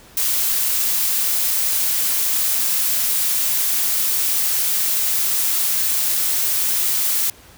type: noise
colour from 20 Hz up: blue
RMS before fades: -19 dBFS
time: 0.17-7.3 s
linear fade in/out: 2 ms
effects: pink hiss -46 dBFS RMS until 7.57 s